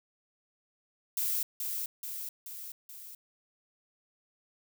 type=noise with echo; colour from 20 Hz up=violet; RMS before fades=-31 dBFS; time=1.17-1.43 s; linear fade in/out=2 ms; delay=430 ms; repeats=4; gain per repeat=-4 dB; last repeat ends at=3.15 s; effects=none